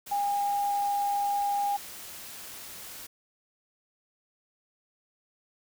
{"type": "tone in noise", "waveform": "sine", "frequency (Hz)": 810, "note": "G#5", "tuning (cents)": -43, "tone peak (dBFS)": -25, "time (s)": [0.11, 1.77], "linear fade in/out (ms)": 10, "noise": "white", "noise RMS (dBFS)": -43, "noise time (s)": [0.06, 3.07], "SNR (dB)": 15, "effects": []}